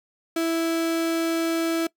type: tone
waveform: 35% pulse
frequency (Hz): 329.6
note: E4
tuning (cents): 0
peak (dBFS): -20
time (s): 0.36-1.87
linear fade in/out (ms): 5
effects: noise-tail reverb RT60 0.1 s tail -22 dB re dry